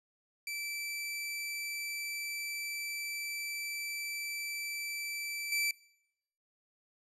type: tone with level steps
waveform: sawtooth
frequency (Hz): 2326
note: D7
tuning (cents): -17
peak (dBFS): -33 / -26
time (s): 0.47-5.71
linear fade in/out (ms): 2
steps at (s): 5.52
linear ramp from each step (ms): 2
effects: noise-tail reverb RT60 0.8 s tail -23 dB re dry + resampled to 32000 Hz